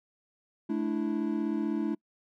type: chord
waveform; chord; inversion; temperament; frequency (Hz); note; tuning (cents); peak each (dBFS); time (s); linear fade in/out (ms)
triangle; A suspended fourth; none; equal with one note detuned; 216.5 / 293.7 / 329.6; A3 / D4 / E4; -28 / 0 / 0; -30; 0.69-1.95; 10
effects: noise-tail reverb RT60 0.1 s tail -26 dB re dry